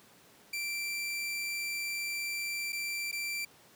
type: tone with dropouts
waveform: sawtooth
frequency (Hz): 2349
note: D7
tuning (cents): 0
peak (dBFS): -30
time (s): 0.53-3.45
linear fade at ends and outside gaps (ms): 5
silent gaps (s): 2.723-2.728 / 3.115-3.126
effects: pink hiss -59 dBFS RMS until 3.75 s + high-pass 150 Hz 12 dB/octave